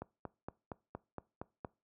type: click train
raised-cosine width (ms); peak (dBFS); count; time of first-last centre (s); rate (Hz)
1; -27; 8; 0.02-1.648; 4.3
effects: noise-tail reverb RT60 0.3 s tail -22 dB re dry + high-pass 60 Hz 12 dB/octave